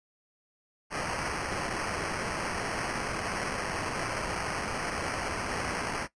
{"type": "noise with sample-and-hold", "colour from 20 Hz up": "blue", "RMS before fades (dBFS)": -33, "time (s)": [0.9, 6.08], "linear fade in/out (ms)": 50, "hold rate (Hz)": 3675, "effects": ["noise-tail reverb RT60 0.1 s tail -17 dB re dry", "resampled to 22050 Hz"]}